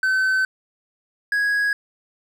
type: tone pair in turn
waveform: triangle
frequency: 1528 / 1658.8 Hz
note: G6 / G#6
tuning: -45 / -3 cents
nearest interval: minor second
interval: 142 cents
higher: second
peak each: -15 / -16 dBFS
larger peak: first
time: 0.03-0.45 / 1.32-1.73 s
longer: first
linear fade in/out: 2 ms
effects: none